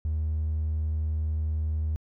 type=tone; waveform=triangle; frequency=77.78 Hz; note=D#2; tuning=in tune; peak=-22 dBFS; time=0.05-1.96 s; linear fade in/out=0 ms; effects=tanh soft clip ceiling -21 dBFS